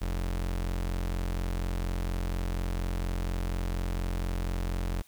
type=tone; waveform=35% pulse; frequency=44.2 Hz; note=F1; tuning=22 cents sharp; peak=-27 dBFS; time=0.01-5.02 s; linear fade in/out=10 ms; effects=white hiss -60 dBFS RMS until 5.07 s